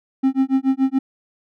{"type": "tone with tremolo", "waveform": "triangle", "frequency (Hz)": 266.2, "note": "C4", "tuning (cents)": 30, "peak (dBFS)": -10, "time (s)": [0.23, 0.99], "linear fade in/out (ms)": 10, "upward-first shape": "sine", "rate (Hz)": 7, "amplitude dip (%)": 100, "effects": []}